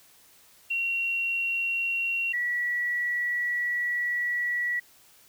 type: tone pair in turn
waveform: sine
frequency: 2742 / 1938.9 Hz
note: F7 / B6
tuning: -32 / -32 cents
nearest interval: tritone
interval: 600 cents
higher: first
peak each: -25 dBFS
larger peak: neither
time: 0.7-2.33 / 2.33-4.8 s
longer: second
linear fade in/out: 10 ms
effects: white hiss -57 dBFS RMS until 5.28 s